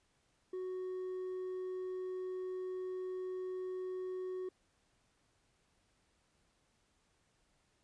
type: tone with hard clipping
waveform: sine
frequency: 370 Hz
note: F#4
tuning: in tune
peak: -39 dBFS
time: 0.53-4.49 s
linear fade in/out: 5 ms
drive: 2 dB
effects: pink hiss -75 dBFS RMS until 7.83 s + resampled to 22050 Hz